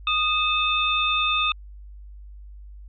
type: tone cluster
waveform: sine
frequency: 1237 / 2596 / 3605 Hz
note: D#6 / E7 / A7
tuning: -10 / -27 / +41 cents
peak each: -24 dBFS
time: 0.07-1.52 s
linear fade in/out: 2 ms
effects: added 50 Hz sine -39 dBFS peak until 2.88 s